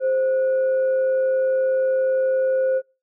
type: tone with frequency modulation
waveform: sine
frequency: 524 Hz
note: C5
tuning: 2 cents sharp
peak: -17 dBFS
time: 0-2.82 s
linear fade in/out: 50 ms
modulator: 937 Hz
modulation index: 0.21
effects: noise-tail reverb RT60 0.3 s tail -25 dB re dry